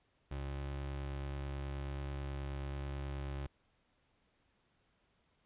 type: tone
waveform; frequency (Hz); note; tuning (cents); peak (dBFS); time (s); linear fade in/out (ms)
30% pulse; 69.3; C#2; 0; -36; 0.31-3.47; 5
effects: pink hiss -75 dBFS RMS until 5.45 s + resampled to 8000 Hz